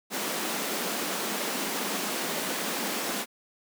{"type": "high-pass noise", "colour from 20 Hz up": "pink", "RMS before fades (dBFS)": -31, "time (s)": [0.1, 3.26], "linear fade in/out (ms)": 50, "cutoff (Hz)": 190, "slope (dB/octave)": 48, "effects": []}